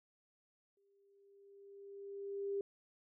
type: tone with exponential growth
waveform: sine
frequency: 398.5 Hz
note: G4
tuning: 28 cents sharp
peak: -34 dBFS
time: 0.77-2.61 s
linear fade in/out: 2 ms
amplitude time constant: 400 ms
effects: none